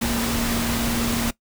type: tone in noise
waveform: sine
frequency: 233.7 Hz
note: A#3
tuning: 5 cents sharp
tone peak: -24 dBFS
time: 0.01-1.31 s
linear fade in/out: 10 ms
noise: pink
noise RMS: -25 dBFS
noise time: 0.01-1.31 s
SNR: -2 dB
effects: noise-tail reverb RT60 0.1 s tail -19 dB re dry